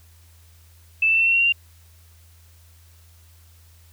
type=tone with pitch steps; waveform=sine; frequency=2637 / 2657 / 2677 / 2697 / 2717 / 2738 / 2759 / 2779 Hz; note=E7 / E7 / E7 / E7 / F7 / F7 / F7 / F7; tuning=0 / +13 / +26 / +39 / -48 / -35 / -22 / -9 cents; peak=-15 dBFS; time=1.02-1.524 s; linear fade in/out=5 ms; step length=63 ms; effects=added 83 Hz sine -49 dBFS peak until 3.92 s + white hiss -57 dBFS RMS until 3.92 s